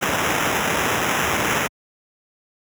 white noise with sample-and-hold, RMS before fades -21 dBFS, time 0.01-1.68 s, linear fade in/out 20 ms, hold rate 4410 Hz, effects high-pass 80 Hz 12 dB/octave

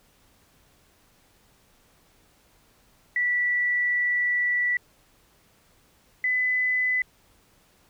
sine tone pair in turn, 1959 / 2006 Hz, B6 / B6, -15 / +26 cents, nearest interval unison, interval 41 cents, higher second, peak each -21 dBFS, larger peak neither, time 3.16-4.77 / 6.24-7.02 s, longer first, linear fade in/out 2 ms, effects pink hiss -61 dBFS RMS until 7.89 s

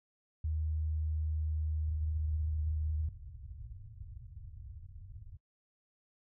sine tone with pitch glide, 78 to 77.37 Hz, D#2 to D#2, +5 to -9 cents, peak -31 dBFS, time 0.44-3.09 s, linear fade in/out 5 ms, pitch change -14 cents, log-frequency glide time 0.6-2.27 s
white low-pass noise, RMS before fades -48 dBFS, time 1.87-5.37 s, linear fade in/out 5 ms, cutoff 110 Hz, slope 48 dB/octave
effects noise-tail reverb RT60 0.1 s tail -24 dB re dry

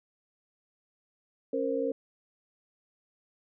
sine tone cluster, 274.8 / 467.5 / 529 Hz, C#4 / A#4 / C5, -15 / +5 / +19 cents, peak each -33 / -30 / -32 dBFS, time 1.53-1.92 s, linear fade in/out 5 ms, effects none

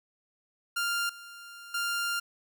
sawtooth tone with level steps, 1396.9 Hz, F6, in tune, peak -24 / -41 / -25 dBFS, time 0.76-2.2 s, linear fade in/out 10 ms, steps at 1.09 / 1.74 s, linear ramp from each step 5 ms, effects none

